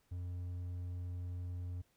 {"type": "tone", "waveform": "triangle", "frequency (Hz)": 88.9, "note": "F2", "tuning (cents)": 31, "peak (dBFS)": -37, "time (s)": [0.11, 1.82], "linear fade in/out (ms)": 10, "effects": ["pink hiss -75 dBFS RMS until 1.96 s"]}